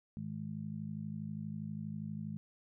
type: harmonic tone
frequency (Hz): 52.4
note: G#1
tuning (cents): +16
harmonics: 2 / 3 / 4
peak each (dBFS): -47 / -42 / -42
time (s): 0.17-2.37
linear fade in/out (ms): 0
effects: none